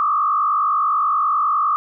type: tone with frequency modulation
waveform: sine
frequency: 1199 Hz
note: D6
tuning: 36 cents sharp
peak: -15 dBFS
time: 0-1.76 s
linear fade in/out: 0 ms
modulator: 49.7 Hz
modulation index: 1.5
effects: none